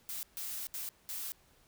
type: noise bursts at uneven times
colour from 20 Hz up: blue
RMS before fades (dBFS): -40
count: 4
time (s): 0.09-0.23 / 0.37-0.67 / 0.74-0.89 / 1.09-1.32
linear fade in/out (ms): 0
effects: pink hiss -66 dBFS RMS until 1.67 s